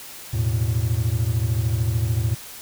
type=chord; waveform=triangle; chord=E suspended fourth; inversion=none; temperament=equal; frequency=82.41 / 110 / 123.47 Hz; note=E2 / A2 / B2; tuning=0 / 0 / 0 cents; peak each=-24 / -19 / -24 dBFS; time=0.33-2.35 s; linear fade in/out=10 ms; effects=white hiss -39 dBFS RMS until 2.61 s